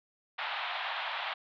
pink band-pass noise, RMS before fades -36 dBFS, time 0.38-1.34 s, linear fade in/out 10 ms, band 680 to 3800 Hz, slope 48 dB/octave, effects none

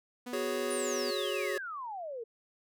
sawtooth tone with pitch glide, 246.3 to 248.3 Hz, B3 to B3, -5 to +9 cents, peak -35 dBFS, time 0.26-1.11 s, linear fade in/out 10 ms, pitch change +14 cents, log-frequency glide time 0.42-0.55 s
square chord, F# suspended second, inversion none, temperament equal, 370 / 415.3 / 554.4 Hz, F#4 / G#4 / C#5, 0 / 0 / 0 cents, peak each -37 dBFS, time 0.33-1.58 s, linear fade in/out 2 ms
sine exponential sweep, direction down, 10000 to 440 Hz, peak -37 dBFS, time 0.7-2.24 s, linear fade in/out 10 ms
effects none

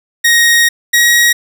sawtooth tone pair in turn, 1874 / 1896.9 Hz, A#6 / A#6, +9 / +30 cents, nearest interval unison, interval 21 cents, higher second, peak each -3 dBFS, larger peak neither, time 0.24-0.69 / 0.93-1.33 s, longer first, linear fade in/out 10 ms, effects none

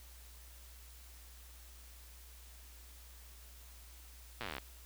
slowing click train, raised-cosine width 0.3 ms, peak -24 dBFS, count 16, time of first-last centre 4.41-4.583 s, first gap 8 ms, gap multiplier 1.05, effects added 60 Hz sine -54 dBFS peak until 4.85 s + white hiss -59 dBFS RMS until 4.85 s

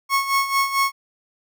30% pulse tone with tremolo, 1097 Hz, C#6, 18 cents flat, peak -13 dBFS, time 0.09-0.92 s, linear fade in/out 50 ms, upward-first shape sine, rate 4.5 Hz, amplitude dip 70%, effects none

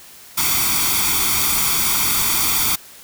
white noise with comb filter, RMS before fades -18 dBFS, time 0.37-2.76 s, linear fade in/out 10 ms, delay 0.87 ms, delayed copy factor +0.75, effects white hiss -42 dBFS RMS until 3.03 s

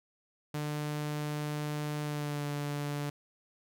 sawtooth tone with pitch glide, 149.2 to 145.37 Hz, D3 to D3, +28 to -17 cents, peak -29 dBFS, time 0.54-3.1 s, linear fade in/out 5 ms, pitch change -45 cents, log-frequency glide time 2.02-2.46 s, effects none

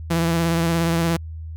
sawtooth tone with vibrato, 166.9 Hz, E3, 22 cents sharp, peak -14 dBFS, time 0.1-1.17 s, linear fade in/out 10 ms, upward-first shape sine, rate 17 Hz, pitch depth 28 cents each way, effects added 80 Hz sine -30 dBFS peak until 1.56 s

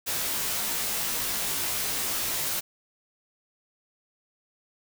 white noise with comb filter, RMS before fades -29 dBFS, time 0.06-2.61 s, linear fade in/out 20 ms, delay 16 ms, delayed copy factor -1, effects none

